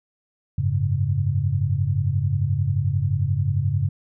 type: chord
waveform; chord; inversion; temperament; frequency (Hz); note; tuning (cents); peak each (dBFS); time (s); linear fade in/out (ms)
sine; F# suspended second; none; equal; 92.5 / 103.83 / 138.59; F#2 / G#2 / C#3; 0 / 0 / 0; -24 / -23 / -23; 0.58-3.89; 5
effects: none